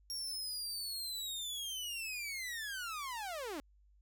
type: linear sweep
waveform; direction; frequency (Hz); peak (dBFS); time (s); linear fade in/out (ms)
sawtooth; down; 5590 to 265.9; -36; 0.1-3.6; 0
effects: added 50 Hz sine -63 dBFS peak until 4.01 s